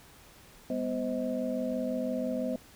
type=tone cluster; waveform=sine; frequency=203 / 248.9 / 519 / 634 Hz; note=G#3 / B3 / C5 / D#5; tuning=-39 / +14 / -14 / +32 cents; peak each=-38 / -32 / -35 / -36 dBFS; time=0.7-2.56 s; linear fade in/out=2 ms; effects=pink hiss -55 dBFS RMS until 2.75 s